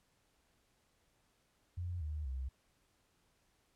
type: tone with pitch steps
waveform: sine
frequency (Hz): 88.2 / 75.9 / 65.32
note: F2 / D#2 / C2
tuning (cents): +18 / -42 / -2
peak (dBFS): -37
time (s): 1.77-2.49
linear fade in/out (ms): 10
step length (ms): 240
effects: pink hiss -75 dBFS RMS until 3.75 s + low-pass 12000 Hz 12 dB/octave